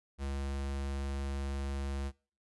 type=tone; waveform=square; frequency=69 Hz; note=C#2; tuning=7 cents flat; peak=-35 dBFS; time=0.18-2.12 s; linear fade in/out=50 ms; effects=noise-tail reverb RT60 0.4 s tail -23 dB re dry + resampled to 24000 Hz